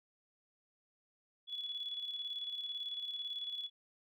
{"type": "tone with tremolo", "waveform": "sine", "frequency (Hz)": 3400, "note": "G#7", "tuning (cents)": 40, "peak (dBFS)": -37, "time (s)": [1.47, 3.7], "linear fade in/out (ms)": 50, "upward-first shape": "square", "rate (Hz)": 18, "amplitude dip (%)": 45, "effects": []}